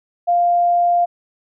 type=tone; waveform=sine; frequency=698.5 Hz; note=F5; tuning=in tune; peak=-12 dBFS; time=0.27-1.06 s; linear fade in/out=20 ms; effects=none